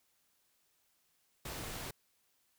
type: noise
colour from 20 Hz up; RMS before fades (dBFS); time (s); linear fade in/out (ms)
pink; -43; 1.45-1.91; 5
effects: white hiss -75 dBFS RMS until 2.58 s